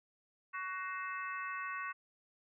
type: harmonic tone with a mistuned harmonic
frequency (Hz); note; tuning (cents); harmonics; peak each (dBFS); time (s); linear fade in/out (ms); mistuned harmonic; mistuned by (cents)
373.9; F#4; +18; 3 / 4 / 5 / 6 / 7; -41 / -44 / -45 / -50 / -48; 0.53-1.93; 20; 6; -110
effects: none